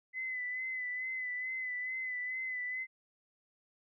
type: tone with vibrato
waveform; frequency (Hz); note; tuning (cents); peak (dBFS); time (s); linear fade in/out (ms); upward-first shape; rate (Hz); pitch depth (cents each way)
sine; 2018; B6; +37; -35; 0.13-2.87; 50; sine; 2.3; 33
effects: none